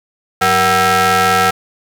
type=ring-modulated tone; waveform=sawtooth; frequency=285 Hz; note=C#4; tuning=48 cents sharp; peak=-3 dBFS; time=0.41-1.51 s; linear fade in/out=10 ms; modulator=1040 Hz; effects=7-bit